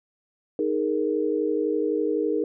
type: chord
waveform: sine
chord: D# suspended fourth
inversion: none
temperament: just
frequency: 311.1 / 414.8 / 466.7 Hz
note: D#4 / G#4 / A#4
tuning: 0 / -2 / +2 cents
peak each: -26 dBFS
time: 0.59-2.44 s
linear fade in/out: 2 ms
effects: none